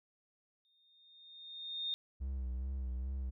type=tone with exponential growth; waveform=sine; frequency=3667 Hz; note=A#7; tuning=29 cents flat; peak=-33 dBFS; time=0.65-1.94 s; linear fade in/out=0 ms; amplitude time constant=280 ms
type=tone with vibrato; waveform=triangle; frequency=64.6 Hz; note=C2; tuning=21 cents flat; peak=-34 dBFS; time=2.2-3.31 s; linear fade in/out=20 ms; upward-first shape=sine; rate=2.4 Hz; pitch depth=63 cents each way
effects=none